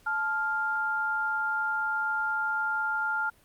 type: tone pair together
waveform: sine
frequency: 870.7 / 1399 Hz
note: A5 / F6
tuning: -18 / +3 cents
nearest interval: minor sixth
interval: 821 cents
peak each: -32 / -27 dBFS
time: 0.06-3.3 s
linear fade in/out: 10 ms
effects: pink hiss -61 dBFS RMS until 3.44 s + Opus 48 kbps